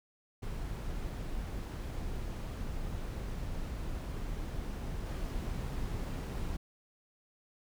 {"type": "noise with level steps", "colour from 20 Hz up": "brown", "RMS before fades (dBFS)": [-38, -36], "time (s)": [0.42, 6.57], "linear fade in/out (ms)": 10, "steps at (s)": 5.06, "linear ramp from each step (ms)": 2, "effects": []}